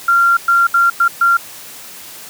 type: tone bursts at uneven times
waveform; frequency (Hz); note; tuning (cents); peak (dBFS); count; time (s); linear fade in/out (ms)
sine; 1382; F6; -19; -8; 5; 0.08-0.37 / 0.48-0.67 / 0.74-0.9 / 1-1.08 / 1.21-1.37; 5
effects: white hiss -34 dBFS RMS until 2.29 s + high-pass 100 Hz 12 dB/octave